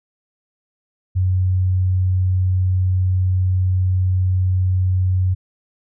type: tone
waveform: sine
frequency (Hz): 92.5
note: F#2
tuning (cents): 0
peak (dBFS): -14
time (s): 1.15-5.35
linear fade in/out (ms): 20
effects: none